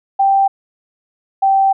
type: tone pair in turn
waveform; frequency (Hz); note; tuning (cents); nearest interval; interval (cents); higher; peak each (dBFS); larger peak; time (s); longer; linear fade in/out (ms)
sine; 784 / 778.6; G5 / G5; 0 / -12; unison; 12; first; -9; neither; 0.19-0.48 / 1.42-1.73; second; 10
effects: none